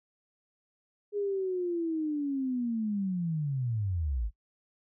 sine linear sweep, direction down, 415.3 to 47.38 Hz, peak -28 dBFS, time 1.12-4.31 s, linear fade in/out 50 ms, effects noise-tail reverb RT60 0.1 s tail -23 dB re dry

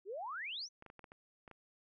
sine exponential sweep, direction up, 357.6 to 6272 Hz, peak -40 dBFS, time 0.05-0.69 s, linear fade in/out 50 ms
clicks, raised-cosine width 0.5 ms, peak -38 dBFS, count 8, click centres 0.824 / 0.863 / 0.901 / 0.993 / 1.042 / 1.119 / 1.478 / 1.513 s
effects none

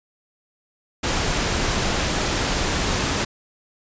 pink noise, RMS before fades -22 dBFS, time 1.03-3.25 s, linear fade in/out 10 ms, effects resampled to 16000 Hz

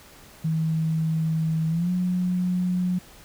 sine tone with pitch glide, 160 to 180.63 Hz, D#3 to F#3, +49 to -41 cents, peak -21 dBFS, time 0.44-2.99 s, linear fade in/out 10 ms, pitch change +210 cents, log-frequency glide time 1.69-1.91 s, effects pink hiss -49 dBFS RMS until 3.24 s

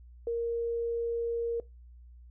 sine tone, 466.7 Hz, A#4, 2 cents sharp, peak -28 dBFS, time 0.27-1.6 s, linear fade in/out 2 ms, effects noise-tail reverb RT60 0.2 s tail -20 dB re dry + added 60 Hz sine -49 dBFS peak until 2.3 s

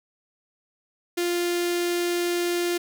sawtooth tone with notch filter, 349.2 Hz, F4, in tune, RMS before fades -25 dBFS, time 1.17-2.78 s, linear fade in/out 10 ms, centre 910 Hz, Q 0.8, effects none

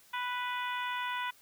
harmonic tone, 493.9 Hz, B4, in tune, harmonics 2 / 3 / 4 / 5 / 6 / 7, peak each -35 / -39 / -41 / -43 / -45 / -46 dBFS, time 0.13-1.31 s, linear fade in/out 10 ms, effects white hiss -61 dBFS RMS until 1.41 s

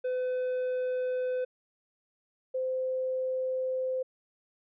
triangle / sine tone pair in turn, 506 / 516.6 Hz, B4 / C5, +42 / -22 cents, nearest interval unison, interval 36 cents, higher second, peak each -26 / -28 dBFS, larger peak first, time 0.04-1.45 / 2.54-4.03 s, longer second, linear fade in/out 10 ms, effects resampled to 8000 Hz

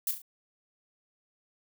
violet noise with echo, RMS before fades -29 dBFS, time 0.07-0.11 s, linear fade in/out 2 ms, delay 36 ms, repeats 3, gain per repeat -7 dB, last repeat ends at 0.218 s, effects none

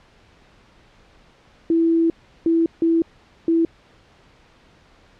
sine tone bursts at uneven times, 330.5 Hz, E4, 5 cents sharp, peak -14 dBFS, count 4, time 1.7-2.1 / 2.46-2.66 / 2.82-3.02 / 3.48-3.65 s, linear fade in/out 2 ms, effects pink hiss -53 dBFS RMS until 5.19 s + low-pass 4000 Hz 12 dB/octave

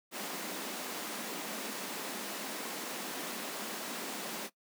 pink high-pass noise, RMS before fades -40 dBFS, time 0.11-4.5 s, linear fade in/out 50 ms, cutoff 190 Hz, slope 48 dB/octave, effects noise-tail reverb RT60 0.1 s tail -19 dB re dry

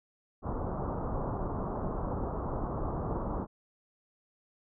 pink low-pass noise, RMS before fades -34 dBFS, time 0.42-3.47 s, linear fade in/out 50 ms, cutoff 1200 Hz, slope 48 dB/octave, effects none

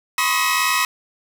sawtooth tone cluster, 1005 / 1087 / 1256 / 1906 / 2570 Hz, B5 / C#6 / D#6 / A#6 / E7, +30 / -34 / +16 / +38 / -45 cents, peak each -20 dBFS, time 0.18-0.85 s, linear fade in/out 2 ms, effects 8-bit

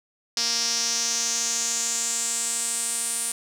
sawtooth tone with band-pass filter sweep, 233.1 Hz, A#3, in tune, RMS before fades -26 dBFS, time 0.37-3.32 s, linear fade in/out 2 ms, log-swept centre 5300 to 9200 Hz, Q 4.9, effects none

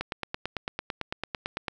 click train, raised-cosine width 0.3 ms, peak -14 dBFS, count 16, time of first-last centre 0.01-1.682 s, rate 8.97 Hz, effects none

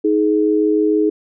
sine tone pair together, 314.9 / 421.5 Hz, D#4 / G#4, +21 / +26 cents, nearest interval perfect fourth, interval 505 cents, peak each -15 dBFS, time 0.04-1.1 s, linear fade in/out 10 ms, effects none

